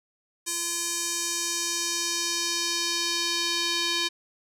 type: tone with band-pass filter sweep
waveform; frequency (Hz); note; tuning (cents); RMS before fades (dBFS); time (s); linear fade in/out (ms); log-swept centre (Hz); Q
square; 342.1; F4; -36; -28; 0.46-4.09; 20; 7900 to 4000; 1.9
effects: none